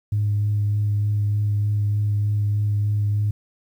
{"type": "tone with vibrato", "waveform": "sine", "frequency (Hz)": 103.83, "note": "G#2", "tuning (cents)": 0, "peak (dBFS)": -17, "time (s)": [0.12, 3.31], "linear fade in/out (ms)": 5, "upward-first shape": "sine", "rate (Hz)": 3.3, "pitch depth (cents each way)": 12, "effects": ["tanh soft clip ceiling -14 dBFS", "9-bit"]}